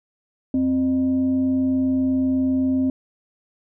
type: tone with frequency modulation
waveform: sine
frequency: 261.6 Hz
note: C4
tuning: in tune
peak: -17 dBFS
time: 0.54-2.9 s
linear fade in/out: 2 ms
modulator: 349 Hz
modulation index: 0.28
effects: none